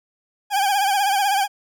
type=tone with vibrato; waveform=40% pulse; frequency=798 Hz; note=G5; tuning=31 cents sharp; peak=-16 dBFS; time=0.5-1.48 s; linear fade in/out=50 ms; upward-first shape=triangle; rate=16 Hz; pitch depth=88 cents each way; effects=none